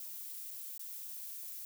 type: noise with dropouts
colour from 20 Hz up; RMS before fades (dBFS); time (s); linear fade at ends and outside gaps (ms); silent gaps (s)
violet; -45; 0-1.65; 1; 0.507-0.511 / 0.778-0.794
effects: none